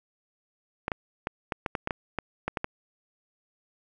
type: clicks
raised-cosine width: 0.5 ms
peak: -13 dBFS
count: 12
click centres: 0.881 / 0.918 / 1.271 / 1.522 / 1.662 / 1.752 / 1.874 / 1.908 / 2.187 / 2.48 / 2.572 / 2.644 s
effects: none